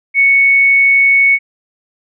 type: tone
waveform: sine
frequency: 2217 Hz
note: C#7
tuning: in tune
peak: -6 dBFS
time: 0.14-1.39 s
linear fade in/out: 50 ms
effects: none